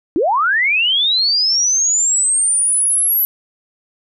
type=linear sweep; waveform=sine; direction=up; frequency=281.2 to 11840 Hz; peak=-12 dBFS; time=0.16-3.25 s; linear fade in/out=0 ms; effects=none

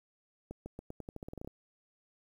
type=accelerating click train; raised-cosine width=2 ms; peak=-29 dBFS; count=14; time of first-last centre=0.51-1.475 s; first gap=150 ms; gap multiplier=0.87; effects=10-bit

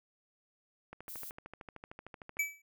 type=click train; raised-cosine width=0.5 ms; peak=-31 dBFS; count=20; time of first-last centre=0.93-2.369 s; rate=13.2 Hz
type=noise; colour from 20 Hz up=violet; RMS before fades=-45 dBFS; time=1.08-1.31 s; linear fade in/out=10 ms
type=tone with exponential decay; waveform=square; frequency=2300 Hz; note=D7; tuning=37 cents flat; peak=-27 dBFS; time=2.39-2.62 s; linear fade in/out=5 ms; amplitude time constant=48 ms
effects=none

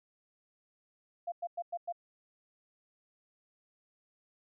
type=tone bursts; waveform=sine; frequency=692 Hz; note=F5; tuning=16 cents flat; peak=-33 dBFS; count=5; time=1.27-1.925 s; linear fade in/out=10 ms; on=51 ms; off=100 ms; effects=none

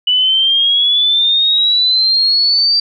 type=exponential sweep; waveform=sine; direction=up; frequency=2960 to 4686 Hz; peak=-9 dBFS; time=0.07-2.8 s; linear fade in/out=5 ms; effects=none

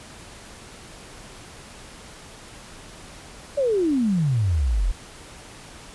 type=exponential sweep; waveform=sine; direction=down; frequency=587.3 to 38.89 Hz; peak=-18 dBFS; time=3.57-4.92 s; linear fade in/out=10 ms; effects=pink hiss -43 dBFS RMS until 5.94 s + resampled to 24000 Hz

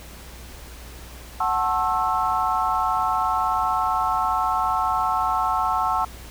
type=chord; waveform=sine; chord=F# minor seventh; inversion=none; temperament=equal with one note detuned; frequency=740 / 880 / 1080.3 / 1318.5 Hz; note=F#5 / A5 / C#6 / E6; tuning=0 / 0 / -45 / 0 cents; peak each=-25 dBFS; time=1.4-6.05 s; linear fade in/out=5 ms; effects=added 60 Hz sine -40 dBFS peak until 6.3 s + pink hiss -43 dBFS RMS until 6.3 s

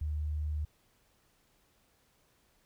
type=tone; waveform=sine; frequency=75.6 Hz; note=D#2; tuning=49 cents flat; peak=-31 dBFS; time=0.01-0.65 s; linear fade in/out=5 ms; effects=pink hiss -70 dBFS RMS until 2.65 s

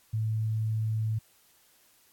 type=tone; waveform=sine; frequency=110 Hz; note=A2; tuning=in tune; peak=-26 dBFS; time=0.13-1.19 s; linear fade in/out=10 ms; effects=white hiss -63 dBFS RMS until 2.12 s + AAC 64 kbps

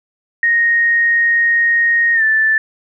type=tone with pitch glide; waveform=sine; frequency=1864.7 to 1760 Hz; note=A#6 to A6; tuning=0 to 0 cents; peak=-10 dBFS; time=0.43-2.58 s; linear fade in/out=2 ms; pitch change=-100 cents; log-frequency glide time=2.14-2.23 s; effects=none

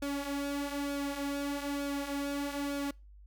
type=tone with flanger; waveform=sawtooth; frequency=283.1 Hz; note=C#4; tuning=37 cents sharp; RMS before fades=-35 dBFS; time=0.02-2.91 s; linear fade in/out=5 ms; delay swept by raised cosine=1 to 6.1 ms; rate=1.1 Hz; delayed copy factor=-0.6; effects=noise-tail reverb RT60 0.3 s tail -26 dB re dry + added 50 Hz sine -51 dBFS peak until 3.26 s

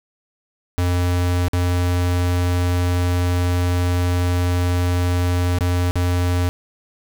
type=tone with dropouts; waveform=square; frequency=88.8 Hz; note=F2; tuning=29 cents sharp; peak=-17 dBFS; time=0.78-6.49 s; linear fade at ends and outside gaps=0 ms; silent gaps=1.483-1.533 / 5.586-5.608 / 5.91-5.956 s; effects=none

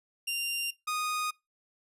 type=tone pair in turn; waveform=sawtooth; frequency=2781 / 1238.8 Hz; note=F7 / D#6; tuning=-8 / -8 cents; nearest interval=octave + major second; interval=1400 cents; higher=first; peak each=-26 dBFS; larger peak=neither; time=0.27-0.71 / 0.87-1.31 s; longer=neither; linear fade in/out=10 ms; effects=noise-tail reverb RT60 0.2 s tail -22 dB re dry + resampled to 32000 Hz

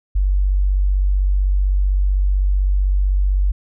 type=tone; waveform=sine; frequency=47.88 Hz; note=G1; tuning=40 cents flat; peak=-13 dBFS; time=0.15-3.52 s; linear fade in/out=10 ms; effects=none

